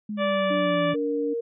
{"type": "linear sweep", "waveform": "sine", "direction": "down", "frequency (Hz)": [212.3, 164.81], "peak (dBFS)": -28, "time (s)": [0.09, 0.94], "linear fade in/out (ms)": 5}
{"type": "harmonic tone", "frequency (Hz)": 582, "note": "D5", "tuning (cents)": -16, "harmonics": [1, 2, 3, 4, 5, 6], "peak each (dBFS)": [-23, -29, -33, -35, -37, -39], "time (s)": [0.17, 0.96], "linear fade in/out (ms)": 50}
{"type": "tone with pitch glide", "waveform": "sine", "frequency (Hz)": [293.7, 289.8], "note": ["D4", "D4"], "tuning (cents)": [0, -23], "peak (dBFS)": -27, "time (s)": [0.5, 1.34], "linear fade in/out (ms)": 10, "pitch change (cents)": -23, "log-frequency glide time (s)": [0.64, 0.92]}
{"type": "tone", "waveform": "sine", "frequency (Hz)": 466.2, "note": "A#4", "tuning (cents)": 0, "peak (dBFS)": -25, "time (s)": [0.94, 1.41], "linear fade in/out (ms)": 10}
{"effects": []}